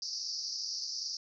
white band-pass noise, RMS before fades -38 dBFS, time 0.02-1.17 s, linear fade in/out 2 ms, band 4600 to 5700 Hz, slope 96 dB/octave, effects none

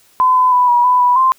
sine tone with pitch steps, 1017 / 1011 / 992 / 965 / 997 / 984 / 1045 Hz, C6 / B5 / B5 / B5 / B5 / B5 / C6, -50 / +40 / +7 / -40 / +16 / -7 / -2 cents, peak -8 dBFS, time 0.2-1.32 s, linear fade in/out 0 ms, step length 160 ms, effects white hiss -51 dBFS RMS until 1.38 s

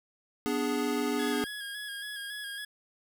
square chord, G# diminished, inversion first, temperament equal, 246.9 / 293.7 / 415.3 Hz, B3 / D4 / G#4, 0 / 0 / 0 cents, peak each -33 dBFS, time 0.46-1.44 s, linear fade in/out 0 ms
25% pulse tone with vibrato, 1655 Hz, G#6, 6 cents flat, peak -33 dBFS, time 1.19-2.65 s, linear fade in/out 5 ms, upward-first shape square, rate 3.6 Hz, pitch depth 29 cents each way
effects none

